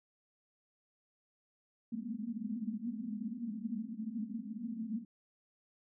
pink band-pass noise, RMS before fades -40 dBFS, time 1.92-5.05 s, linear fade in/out 5 ms, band 210 to 240 Hz, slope 96 dB/octave, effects none

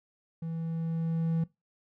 triangle tone with level ramp, 164.1 Hz, E3, 8 cents flat, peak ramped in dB -31 to -23 dBFS, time 0.42-1.44 s, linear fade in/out 5 ms, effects noise-tail reverb RT60 0.2 s tail -20 dB re dry

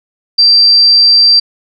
sine tone, 4699 Hz, D8, in tune, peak -3 dBFS, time 0.38-1.4 s, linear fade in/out 10 ms, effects none

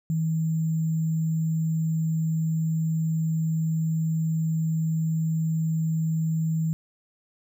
sine tone with sample-and-hold, 160.4 Hz, E3, 47 cents flat, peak -22 dBFS, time 0.1-6.73 s, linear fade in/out 0 ms, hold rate 7350 Hz, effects none

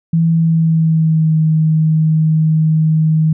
sine tone with pitch glide, 164.81 to 157.55 Hz, E3 to D#3, 0 to +22 cents, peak -9 dBFS, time 0.13-3.33 s, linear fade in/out 5 ms, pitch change -78 cents, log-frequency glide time 0.28-1.38 s, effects none

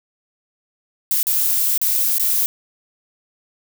violet noise with dropouts, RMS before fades -18 dBFS, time 1.11-2.46 s, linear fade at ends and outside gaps 0 ms, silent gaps 1.229-1.269 / 1.777-1.815 / 2.182-2.197 s, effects none

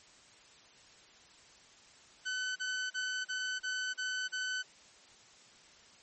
sawtooth tone bursts, 1511 Hz, F#6, 36 cents sharp, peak -30 dBFS, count 7, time 2.25-4.63 s, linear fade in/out 20 ms, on 310 ms, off 35 ms, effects white hiss -59 dBFS RMS until 6.02 s + MP3 32 kbps

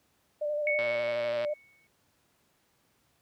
sine tone with vibrato, 595 Hz, D5, 22 cents sharp, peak -28 dBFS, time 0.41-1.54 s, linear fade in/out 10 ms, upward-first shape square, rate 12 Hz, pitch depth 20 cents each way
sine tone with exponential decay, 2217 Hz, C#7, in tune, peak -25 dBFS, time 0.67-1.87 s, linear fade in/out 1 ms, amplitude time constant 260 ms
click train, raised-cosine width 0.3 ms, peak -22 dBFS, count 78, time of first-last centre 0.79-1.448 s, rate 117 Hz
effects pink hiss -70 dBFS RMS until 3.21 s + high-pass 80 Hz 12 dB/octave

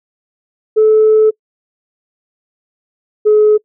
sine tone pair in turn, 433.9 / 425 Hz, A4 / G#4, -24 / +40 cents, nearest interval unison, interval 36 cents, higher first, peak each -4 dBFS, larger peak neither, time 0.76-1.31 / 3.25-3.58 s, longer first, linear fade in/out 20 ms, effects noise-tail reverb RT60 0.1 s tail -26 dB re dry + tanh soft clip ceiling -2 dBFS

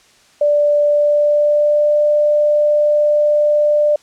sine tone with pitch glide, 587.3 to 594.5 Hz, D5 to D5, 0 to +21 cents, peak -10 dBFS, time 0.41-3.96 s, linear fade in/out 5 ms, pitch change +21 cents, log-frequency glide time 0.83-1.99 s, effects white hiss -50 dBFS RMS until 4.02 s + low-pass 7000 Hz 12 dB/octave

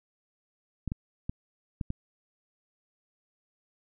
clicks, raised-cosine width 5 ms, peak -19 dBFS, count 5, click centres 0.877 / 0.919 / 1.295 / 1.812 / 1.904 s, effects none

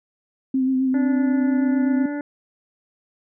sine tone with vibrato, 261.6 Hz, C4, in tune, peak -17 dBFS, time 0.54-2.06 s, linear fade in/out 5 ms, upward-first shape sine, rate 7.6 Hz, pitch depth 27 cents each way
harmonic tone, 290.2 Hz, D4, 21 cents flat, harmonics 1 / 2 / 3 / 5 / 6 / 7, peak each -25 / -34 / -39 / -39 / -42 / -46 dBFS, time 0.94-2.21 s, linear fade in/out 2 ms
effects none

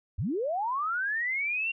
sine linear sweep, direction up, 62 to 2778 Hz, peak -27 dBFS, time 0.18-1.72 s, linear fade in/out 10 ms, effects none

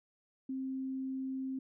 sine tone, 264.1 Hz, C4, 16 cents sharp, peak -35 dBFS, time 0.49-1.59 s, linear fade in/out 5 ms, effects none

